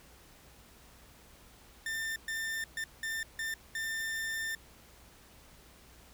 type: tone bursts at uneven times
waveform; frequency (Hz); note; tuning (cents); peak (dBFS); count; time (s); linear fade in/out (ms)
40% pulse; 1794; A6; +33; -33; 6; 1.86-2.16 / 2.28-2.64 / 2.77-2.84 / 3.03-3.23 / 3.39-3.54 / 3.75-4.55; 2
effects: added 60 Hz sine -62 dBFS peak until 6.13 s + pink hiss -58 dBFS RMS until 6.13 s